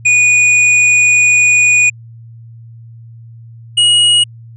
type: tone pair in turn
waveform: square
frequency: 2462 / 2895 Hz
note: D#7 / F#7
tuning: -19 / -38 cents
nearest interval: minor third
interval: 281 cents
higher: second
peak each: -7 dBFS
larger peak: neither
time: 0.05-1.9 / 3.77-4.24 s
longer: first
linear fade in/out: 10 ms
effects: added 115 Hz sine -32 dBFS peak until 4.56 s + resampled to 24000 Hz